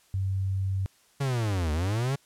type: tone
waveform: sine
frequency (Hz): 96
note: G2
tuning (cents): -36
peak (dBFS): -25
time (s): 0.14-0.86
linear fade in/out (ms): 0
type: linear two-way sweep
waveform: 45% pulse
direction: down then up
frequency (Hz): 142.2 to 73.4 to 142.2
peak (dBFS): -25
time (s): 1.2-2.16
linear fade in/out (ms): 10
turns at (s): 1.72
effects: white hiss -62 dBFS RMS until 2.25 s + low-pass 11000 Hz 12 dB/octave